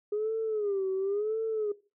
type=tone with vibrato; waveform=sine; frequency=411.7 Hz; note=G#4; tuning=15 cents flat; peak=-26 dBFS; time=0.12-1.72 s; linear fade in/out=5 ms; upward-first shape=sine; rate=0.95 Hz; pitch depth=140 cents each way; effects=noise-tail reverb RT60 0.3 s tail -18 dB re dry + tanh soft clip ceiling -23 dBFS